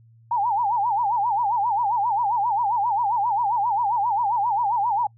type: tone with vibrato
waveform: sine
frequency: 880 Hz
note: A5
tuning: in tune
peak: -19 dBFS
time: 0.31-5.07 s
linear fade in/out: 5 ms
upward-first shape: sine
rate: 7.5 Hz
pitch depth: 190 cents each way
effects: noise-tail reverb RT60 0.1 s tail -25 dB re dry + added 114 Hz sine -50 dBFS peak until 5.17 s